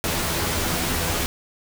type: noise with comb filter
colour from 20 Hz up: pink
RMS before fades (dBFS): -24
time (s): 0.04-1.26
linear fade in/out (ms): 0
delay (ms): 12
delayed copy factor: +0.7
effects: none